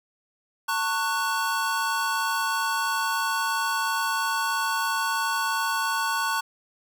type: chord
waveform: square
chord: F# minor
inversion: first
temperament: equal with one note detuned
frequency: 900.6 / 1108.7 / 1480 Hz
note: A5 / C#6 / F#6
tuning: +40 / 0 / 0 cents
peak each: -29 dBFS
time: 0.68-6.41 s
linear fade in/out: 10 ms
effects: none